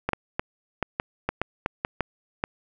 clicks, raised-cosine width 0.5 ms, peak -9 dBFS, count 11, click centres 0.09 / 0.133 / 0.395 / 0.827 / 0.999 / 1.29 / 1.416 / 1.661 / 1.849 / 2.007 / 2.439 s, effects none

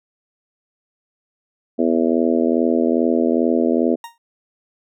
harmonic tone, 82.41 Hz, E2, in tune, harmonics 3 / 4 / 5 / 6 / 7 / 8, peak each -18 / -20 / -22 / -24 / -25 / -26 dBFS, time 1.78-3.96 s, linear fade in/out 20 ms
40% pulse tone with exponential decay, 932.3 Hz, A#5, in tune, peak -27 dBFS, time 4.04-4.18 s, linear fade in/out 2 ms, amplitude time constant 30 ms
effects none

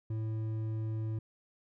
triangle tone with hard clipping, 110 Hz, A2, in tune, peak -34 dBFS, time 0.1-1.19 s, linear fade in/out 5 ms, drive 10 dB, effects none

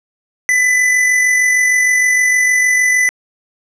square tone with amplitude modulation, 2000 Hz, B6, 21 cents sharp, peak -9 dBFS, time 0.49-3.09 s, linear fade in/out 0 ms, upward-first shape sine, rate 46.5 Hz, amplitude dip 35%, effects low-pass 10000 Hz 12 dB/octave

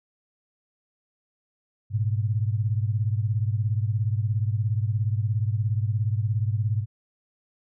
sine beating tone pair, 103.83 / 120.83 Hz, G#2 / B2, 0 / -37 cents, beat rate 17 Hz, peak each -23 / -27 dBFS, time 1.9-6.86 s, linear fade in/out 50 ms, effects none

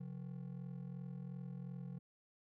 triangle ring-modulated tone, 157 Hz, D#3, 16 cents sharp, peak -39 dBFS, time 0-1.99 s, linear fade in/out 10 ms, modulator 21.4 Hz, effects none

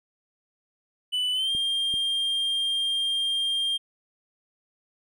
triangle tone with pitch glide, 2986 to 3200 Hz, F#7 to G7, +15 to +35 cents, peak -22 dBFS, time 1.12-3.78 s, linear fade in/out 20 ms, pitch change +120 cents, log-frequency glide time 1.33-1.51 s
clicks, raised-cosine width 3 ms, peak -28 dBFS, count 2, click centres 1.55 / 1.94 s
effects none

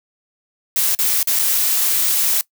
blue noise with dropouts, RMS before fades -17 dBFS, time 0.76-2.41 s, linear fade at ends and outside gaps 1 ms, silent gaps 0.949-0.989 / 1.229-1.273 / 1.39-1.394 s, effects noise-tail reverb RT60 0.1 s tail -21 dB re dry

